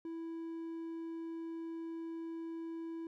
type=tone; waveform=triangle; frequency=329.6 Hz; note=E4; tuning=in tune; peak=-38 dBFS; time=0.05-3.07 s; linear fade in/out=2 ms; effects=none